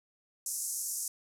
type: band-pass noise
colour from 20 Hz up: white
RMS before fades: -36 dBFS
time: 0.46-1.08 s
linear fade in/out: 2 ms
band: 5700 to 12000 Hz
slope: 48 dB/octave
effects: none